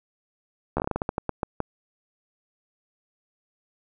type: slowing click train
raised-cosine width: 1 ms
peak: -11 dBFS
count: 14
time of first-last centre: 0.77-1.603 s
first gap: 13 ms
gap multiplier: 1.24
effects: none